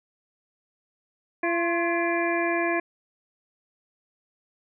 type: harmonic tone with a mistuned harmonic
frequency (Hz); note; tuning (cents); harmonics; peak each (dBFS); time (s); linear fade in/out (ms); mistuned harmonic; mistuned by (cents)
340; F4; -46; 1 / 2 / 3 / 5 / 6 / 7; -26 / -28 / -32 / -30 / -35 / -32; 1.43-2.8; 5; 3; +61
effects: none